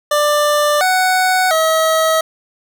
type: tone with pitch steps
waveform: 25% pulse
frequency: 592 / 743 / 641 Hz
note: D5 / F#5 / E5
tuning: +14 / +7 / -49 cents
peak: -8 dBFS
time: 0.11-2.21 s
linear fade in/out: 5 ms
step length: 700 ms
effects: none